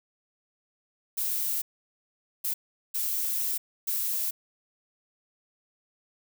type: noise bursts at uneven times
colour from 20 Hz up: violet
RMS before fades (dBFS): -29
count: 4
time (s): 1.17-1.62 / 2.44-2.54 / 2.94-3.58 / 3.87-4.31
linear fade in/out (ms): 10
effects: none